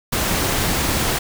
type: noise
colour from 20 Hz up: pink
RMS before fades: -20 dBFS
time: 0.12-1.19 s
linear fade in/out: 10 ms
effects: none